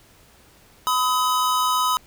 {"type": "tone pair together", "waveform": "square", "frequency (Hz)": [1005, 1266.2], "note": ["B5", "D#6"], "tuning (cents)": [30, 30], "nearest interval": "major third", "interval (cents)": 400, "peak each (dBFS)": [-22, -22], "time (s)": [0.87, 1.97], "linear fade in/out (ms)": 0, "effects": ["pink hiss -53 dBFS RMS until 2.06 s"]}